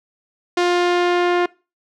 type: tone with low-pass filter sweep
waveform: sawtooth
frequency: 352.9 Hz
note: F4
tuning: 18 cents sharp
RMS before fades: -17 dBFS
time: 0.57-1.46 s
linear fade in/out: 5 ms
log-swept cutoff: 5100 to 2400 Hz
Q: 0.88
effects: noise-tail reverb RT60 0.3 s tail -22 dB re dry